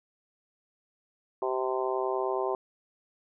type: harmonic tone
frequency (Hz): 129.4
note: C3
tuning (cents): -19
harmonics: 3 / 4 / 5 / 6 / 7 / 8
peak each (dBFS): -30 / -36 / -34 / -37 / -36 / -36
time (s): 1.42-2.55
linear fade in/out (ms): 2
effects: none